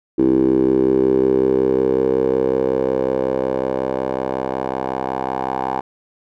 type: tone with band-pass filter sweep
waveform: 10% pulse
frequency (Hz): 65.41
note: C2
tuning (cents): 0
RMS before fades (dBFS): -18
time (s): 0.18-5.81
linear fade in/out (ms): 10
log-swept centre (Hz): 340 to 770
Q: 5.3
effects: none